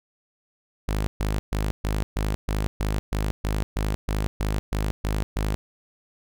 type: tone bursts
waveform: sawtooth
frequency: 51.91 Hz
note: G#1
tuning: in tune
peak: -19 dBFS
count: 15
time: 0.88-5.55 s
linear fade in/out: 0 ms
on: 190 ms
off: 130 ms
effects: none